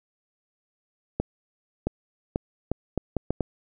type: accelerating click train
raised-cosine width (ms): 2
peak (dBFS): -11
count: 8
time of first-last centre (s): 1.2-3.407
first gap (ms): 670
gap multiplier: 0.73
effects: none